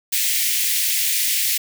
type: high-pass noise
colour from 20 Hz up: white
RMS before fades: -20 dBFS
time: 0.12-1.58 s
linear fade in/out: 10 ms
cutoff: 1900 Hz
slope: 48 dB/octave
effects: none